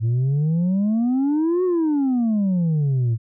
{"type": "exponential two-way sweep", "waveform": "sine", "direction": "up then down", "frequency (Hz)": [110, 372.6, 110], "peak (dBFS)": -14, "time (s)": [0, 3.18], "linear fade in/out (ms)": 50, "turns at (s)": 1.64, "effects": ["tanh soft clip ceiling -16 dBFS"]}